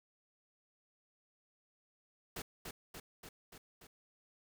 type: noise with echo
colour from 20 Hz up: pink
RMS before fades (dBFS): -43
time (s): 2.36-2.42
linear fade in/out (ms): 5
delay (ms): 290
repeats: 5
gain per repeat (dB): -3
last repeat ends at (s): 3.87
effects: none